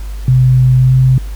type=tone with pitch glide; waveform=sine; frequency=128.1 to 129.74 Hz; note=C3 to C3; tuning=-36 to -14 cents; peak=-5 dBFS; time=0.28-1.18 s; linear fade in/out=2 ms; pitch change=+22 cents; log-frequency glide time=0.78-0.94 s; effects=added 50 Hz sine -20 dBFS peak until 1.35 s + pink hiss -39 dBFS RMS until 1.35 s